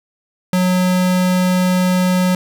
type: tone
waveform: square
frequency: 182.7 Hz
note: F#3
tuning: 22 cents flat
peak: -13 dBFS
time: 0.53-2.35 s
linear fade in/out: 2 ms
effects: 8-bit